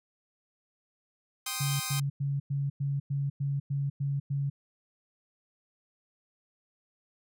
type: chord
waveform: 5% pulse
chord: C minor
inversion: second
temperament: equal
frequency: 784 / 1046.5 / 1244.5 Hz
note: G5 / C6 / Eb6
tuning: 0 / 0 / 0 cents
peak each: -27 / -25 / -23 dBFS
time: 1.46-2 s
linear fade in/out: 5 ms
type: tone bursts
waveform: sine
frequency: 140 Hz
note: C#3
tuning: 18 cents sharp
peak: -27 dBFS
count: 10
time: 1.6-4.5 s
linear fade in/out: 10 ms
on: 200 ms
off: 100 ms
effects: none